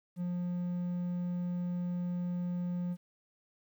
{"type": "tone", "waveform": "triangle", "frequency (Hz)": 177, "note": "F3", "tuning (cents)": 23, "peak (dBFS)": -30, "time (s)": [0.16, 2.97], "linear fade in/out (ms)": 50, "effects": ["11-bit"]}